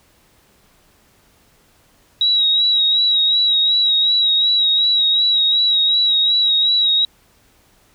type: tone with vibrato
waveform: sine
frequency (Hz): 3842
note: B7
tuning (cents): -48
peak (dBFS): -12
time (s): 2.21-7.05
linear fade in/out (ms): 2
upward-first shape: sine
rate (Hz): 2.7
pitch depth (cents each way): 39
effects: pink hiss -55 dBFS RMS until 7.94 s